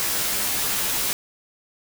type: noise with comb filter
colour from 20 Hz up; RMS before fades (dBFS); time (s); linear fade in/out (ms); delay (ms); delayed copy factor
white; -24; 0-1.13; 0; 13; -0.75
effects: none